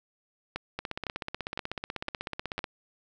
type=two click trains; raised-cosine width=0.3 ms; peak=-16 / -17 dBFS; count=5 / 31; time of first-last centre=0.56-2.59 / 0.79-2.642 s; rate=1.97 / 16.2 Hz; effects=none